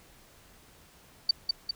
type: tone with echo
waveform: sine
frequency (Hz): 4593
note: D8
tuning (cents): -39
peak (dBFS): -18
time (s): 1.29-1.31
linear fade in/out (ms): 5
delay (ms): 200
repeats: 2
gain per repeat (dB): -4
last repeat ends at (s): 1.71
effects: pink hiss -57 dBFS RMS until 1.75 s